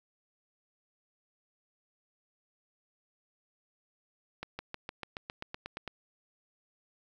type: accelerating click train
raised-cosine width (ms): 0.3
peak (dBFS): -22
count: 12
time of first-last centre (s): 4.43-5.877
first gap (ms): 160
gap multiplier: 0.96
effects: 10-bit